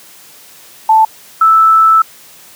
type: tone pair in turn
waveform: sine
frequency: 880 / 1316 Hz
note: A5 / E6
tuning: 0 / -3 cents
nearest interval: perfect fifth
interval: 697 cents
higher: second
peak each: -4 dBFS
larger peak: neither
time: 0.89-1.05 / 1.41-2.02 s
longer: second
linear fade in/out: 5 ms
effects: white hiss -39 dBFS RMS until 2.55 s + high-pass 100 Hz 12 dB/octave